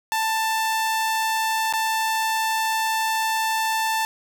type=tone with dropouts; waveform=sawtooth; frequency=886 Hz; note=A5; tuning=12 cents sharp; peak=-17 dBFS; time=0.12-4.05 s; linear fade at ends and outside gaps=0 ms; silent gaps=1.726-1.736 s; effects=none